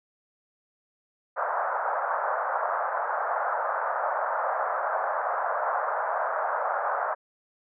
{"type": "band-pass noise", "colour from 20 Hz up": "pink", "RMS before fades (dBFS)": -28, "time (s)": [1.36, 7.15], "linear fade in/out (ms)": 20, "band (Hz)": [570, 1500], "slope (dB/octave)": 48, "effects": []}